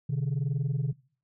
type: tone pair together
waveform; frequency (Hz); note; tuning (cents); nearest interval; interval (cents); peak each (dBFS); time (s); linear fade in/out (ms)
sine; 128.72 / 149.8; C3 / D3; -28 / +35; minor third; 263; -27; 0.09-0.93; 10
effects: noise-tail reverb RT60 0.5 s tail -26 dB re dry + tanh soft clip ceiling -23 dBFS